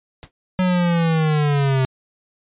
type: noise with exponential decay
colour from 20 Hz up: pink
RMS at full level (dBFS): -33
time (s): 0.23-0.31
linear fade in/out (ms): 0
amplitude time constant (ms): 17
type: linear sweep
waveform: square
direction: down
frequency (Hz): 185.8 to 129.7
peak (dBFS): -16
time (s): 0.59-1.85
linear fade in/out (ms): 0
effects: resampled to 8000 Hz